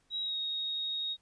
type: tone with pitch glide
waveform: sine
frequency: 3846 to 3752 Hz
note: B7 to A#7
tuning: -47 to +11 cents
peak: -32 dBFS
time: 0.1-1.17 s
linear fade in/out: 50 ms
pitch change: -42 cents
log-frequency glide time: 0.21-0.36 s
effects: pink hiss -72 dBFS RMS until 1.21 s + resampled to 22050 Hz